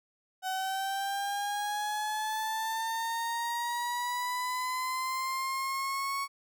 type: linear sweep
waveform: 35% pulse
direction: up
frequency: 750 to 1112 Hz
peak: -29 dBFS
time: 0.42-6.28 s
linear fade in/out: 50 ms
effects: none